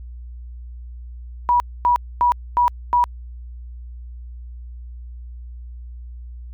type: tone bursts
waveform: sine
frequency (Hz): 970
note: B5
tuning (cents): -31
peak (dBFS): -12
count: 5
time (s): 1.49-3.04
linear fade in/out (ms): 0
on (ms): 110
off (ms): 250
effects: added 60 Hz sine -32 dBFS peak until 6.53 s + MP3 96 kbps